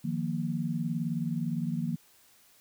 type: chord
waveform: sine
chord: Eb suspended second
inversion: none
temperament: just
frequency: 155.56 / 175.01 / 233.3 Hz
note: Eb3 / F3 / Bb3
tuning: 0 / +4 / +2 cents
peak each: -33 dBFS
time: 0.04-1.96 s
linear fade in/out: 10 ms
effects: white hiss -61 dBFS RMS until 2.6 s